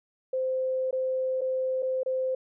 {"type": "tone with dropouts", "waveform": "sine", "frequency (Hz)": 519, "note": "C5", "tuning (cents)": -14, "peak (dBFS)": -25, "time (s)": [0.33, 2.35], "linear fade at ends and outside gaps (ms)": 5, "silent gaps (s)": [[0.91, 0.927], [1.41, 1.415], [1.824, 1.828], [2.033, 2.06]], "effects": []}